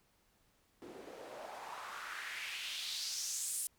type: noise with band-pass filter sweep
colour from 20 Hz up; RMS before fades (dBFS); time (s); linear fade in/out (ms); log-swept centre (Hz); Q
white; -43; 0.82-3.67; 0; 310 to 10000; 2.7
effects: pink hiss -73 dBFS RMS until 3.78 s